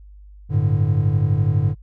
triangle chord, G suspended second, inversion none, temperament equal, 98 / 110 / 146.83 Hz, G2 / A2 / D3, 0 / 0 / 0 cents, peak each -18 dBFS, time 0.49-1.75 s, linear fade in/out 50 ms, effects noise-tail reverb RT60 0.1 s tail -25 dB re dry + added 50 Hz sine -40 dBFS peak until 1.82 s

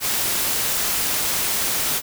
white noise, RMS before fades -22 dBFS, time 0-2.02 s, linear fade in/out 50 ms, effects none

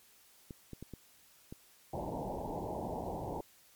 clicks, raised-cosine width 3 ms, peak -31 dBFS, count 5, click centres 0.508 / 0.733 / 0.826 / 0.937 / 1.525 s
white low-pass noise, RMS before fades -39 dBFS, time 1.93-3.41 s, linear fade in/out 5 ms, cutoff 930 Hz, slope 96 dB/octave
effects white hiss -63 dBFS RMS until 3.75 s + MP3 96 kbps

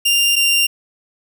sawtooth tone pair in turn, 2794 / 2782 Hz, F7 / F7, 0 / -7 cents, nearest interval unison, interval 7 cents, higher first, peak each -9 dBFS, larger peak neither, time 0.05-0.36 / 0.36-0.67 s, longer neither, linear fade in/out 10 ms, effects none

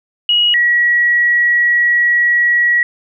sine tone pair in turn, 2900 / 1919.9 Hz, F#7 / B6, -35 / -49 cents, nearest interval perfect fifth, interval 714 cents, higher first, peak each -9 dBFS, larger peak neither, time 0.29-0.54 / 0.54-2.83 s, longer second, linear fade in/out 2 ms, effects none

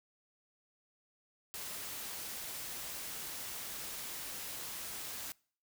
white noise, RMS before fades -43 dBFS, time 1.54-5.32 s, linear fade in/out 0 ms, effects noise-tail reverb RT60 0.5 s tail -25 dB re dry

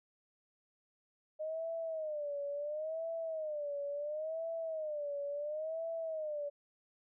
sine tone with vibrato, 613 Hz, D#5, 26 cents flat, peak -36 dBFS, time 1.39-6.5 s, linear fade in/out 20 ms, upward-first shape sine, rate 0.72 Hz, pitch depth 130 cents each way, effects none

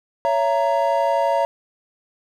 triangle chord, A# diminished, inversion first, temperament just, 559.4 / 671.3 / 932.3 Hz, C#5 / E5 / A#5, +16 / +31 / 0 cents, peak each -19 dBFS, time 0.25-1.45 s, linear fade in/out 0 ms, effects none

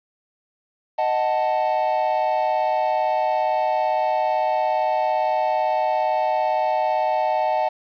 triangle chord, D# diminished, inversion none, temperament equal, 622.3 / 740 / 880 Hz, D#5 / F#5 / A5, 0 / 0 / 0 cents, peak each -21 dBFS, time 0.98-7.69 s, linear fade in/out 10 ms, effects resampled to 11025 Hz + 8-bit

